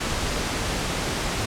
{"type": "noise", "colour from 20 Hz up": "pink", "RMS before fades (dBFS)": -26, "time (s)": [0, 1.46], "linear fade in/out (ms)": 10, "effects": ["low-pass 8000 Hz 12 dB/octave"]}